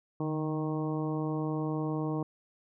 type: harmonic tone with a mistuned harmonic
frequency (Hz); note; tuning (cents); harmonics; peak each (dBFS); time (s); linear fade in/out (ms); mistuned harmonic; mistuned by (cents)
155.56; D#3; 0; 1 / 2 / 3 / 4 / 5 / 6 / 7; -33 / -33 / -38 / -43 / -44 / -45 / -44; 0.2-2.23; 2; 1; -44
effects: none